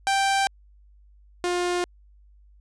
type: tone pair in turn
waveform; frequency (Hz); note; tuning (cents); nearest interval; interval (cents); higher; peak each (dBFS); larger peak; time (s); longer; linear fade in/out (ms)
sawtooth; 784 / 354.5; G5 / F4; 0 / +26; octave + major second; 1374; first; -16 / -19; first; 0.07-0.47 / 1.44-1.84; neither; 0
effects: added 50 Hz sine -51 dBFS peak until 2.6 s + resampled to 22050 Hz